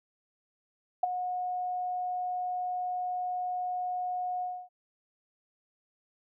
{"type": "tone with ADSR envelope", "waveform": "sine", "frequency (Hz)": 726, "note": "F#5", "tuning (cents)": -33, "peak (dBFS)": -19, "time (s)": [1.03, 4.69], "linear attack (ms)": 6, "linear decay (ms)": 15, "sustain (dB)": -11, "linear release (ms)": 270, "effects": []}